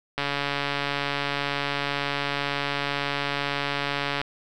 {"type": "click train", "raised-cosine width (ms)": 0.3, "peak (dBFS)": -10, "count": 574, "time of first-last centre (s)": [0.18, 4.215], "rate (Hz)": 142, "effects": []}